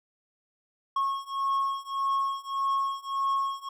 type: beating tone pair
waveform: triangle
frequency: 1092 / 1093.7 Hz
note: C#6 / C#6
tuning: -26 / -24 cents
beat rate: 1.7 Hz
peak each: -28 / -27 dBFS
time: 0.96-3.69 s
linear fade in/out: 5 ms
effects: none